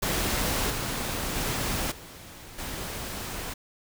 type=noise with level steps; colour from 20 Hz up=pink; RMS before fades=-27 / -31 / -29 / -45 / -35 dBFS; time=0.02-3.54 s; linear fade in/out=10 ms; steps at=0.7 / 1.35 / 1.91 / 2.58 s; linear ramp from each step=10 ms; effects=none